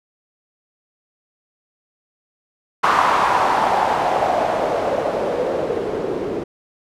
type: noise with low-pass filter sweep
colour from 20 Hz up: blue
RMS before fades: -19 dBFS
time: 2.83-6.44 s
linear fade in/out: 10 ms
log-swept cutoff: 1100 to 380 Hz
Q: 3.2
effects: none